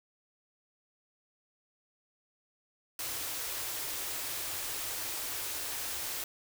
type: band-stop noise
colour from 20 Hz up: white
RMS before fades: -37 dBFS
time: 2.99-6.24 s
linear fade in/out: 2 ms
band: 140 to 260 Hz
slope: 96 dB/octave
effects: none